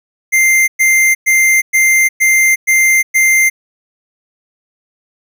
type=tone bursts; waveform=square; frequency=2093 Hz; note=C7; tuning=in tune; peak=-8 dBFS; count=7; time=0.32-3.5 s; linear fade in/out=20 ms; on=360 ms; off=110 ms; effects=none